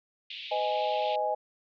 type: band-pass noise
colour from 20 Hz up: white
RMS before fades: -41 dBFS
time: 0.3-1.16 s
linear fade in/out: 5 ms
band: 2400 to 3800 Hz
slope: 48 dB/octave
type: chord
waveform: sine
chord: G# minor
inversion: first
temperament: equal with one note detuned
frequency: 506 / 622.3 / 830.6 Hz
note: B4 / D#5 / G#5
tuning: +42 / 0 / 0 cents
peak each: -34 / -30 / -29 dBFS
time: 0.51-1.35 s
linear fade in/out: 10 ms
effects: none